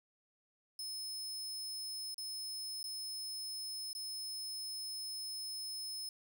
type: tone with dropouts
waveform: sawtooth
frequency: 5200 Hz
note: E8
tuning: 24 cents flat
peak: -38 dBFS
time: 0.79-6.09 s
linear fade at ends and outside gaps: 2 ms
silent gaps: 2.144-2.18 / 2.83-2.84 / 3.931-3.95 s
effects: none